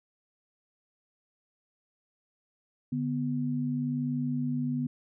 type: tone pair together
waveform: sine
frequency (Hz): 145.92 / 246.9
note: D3 / B3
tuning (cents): -11 / 0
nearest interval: major sixth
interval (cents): 911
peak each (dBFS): -32 / -29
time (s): 2.92-4.87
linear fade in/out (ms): 5
effects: none